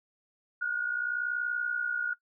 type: tone pair together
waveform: sine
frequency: 1438.3 / 1499 Hz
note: F#6 / F#6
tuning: -49 / +22 cents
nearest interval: minor second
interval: 71 cents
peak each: -29 / -34 dBFS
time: 0.61-2.14 s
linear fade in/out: 10 ms
effects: noise-tail reverb RT60 0.1 s tail -20 dB re dry